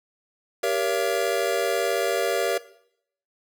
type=chord; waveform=square; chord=G diminished seventh; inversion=none; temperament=just; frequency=392 / 470.4 / 564.5 / 677.4 Hz; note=G4 / Bb4 / Db5 / Fb5; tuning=0 / +16 / +31 / +47 cents; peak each=-29 / -27 / -28 / -29 dBFS; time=0.63-2.58 s; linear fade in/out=5 ms; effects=noise-tail reverb RT60 0.7 s tail -18 dB re dry